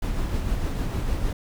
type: noise with tremolo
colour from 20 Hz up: brown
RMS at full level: -24 dBFS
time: 0.02-1.33 s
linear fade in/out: 5 ms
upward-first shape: triangle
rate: 6.6 Hz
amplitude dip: 35%
effects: none